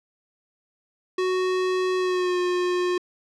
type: tone with pitch glide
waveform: square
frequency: 370 to 358.8 Hz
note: F#4 to F4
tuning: 0 to +47 cents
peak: -22 dBFS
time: 1.18-2.98 s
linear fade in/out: 5 ms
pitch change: -53 cents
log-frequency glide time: 1.97-2.38 s
effects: low-pass 5000 Hz 12 dB/octave